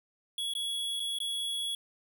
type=tone with dropouts; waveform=square; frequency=3359 Hz; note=G#7; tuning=19 cents sharp; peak=-32 dBFS; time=0.38-1.75 s; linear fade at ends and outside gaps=2 ms; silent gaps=0.537-0.551 / 0.997-1.001 / 1.187-1.202 s; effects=none